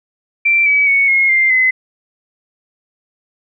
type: tone with pitch steps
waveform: sine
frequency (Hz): 2349 / 2283 / 2220 / 2158 / 2098 / 2039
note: D7 / D7 / C#7 / C#7 / C7 / C7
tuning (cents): 0 / -50 / +2 / -47 / +4 / -45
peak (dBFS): -9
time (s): 0.45-1.71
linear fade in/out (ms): 10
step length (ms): 210
effects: none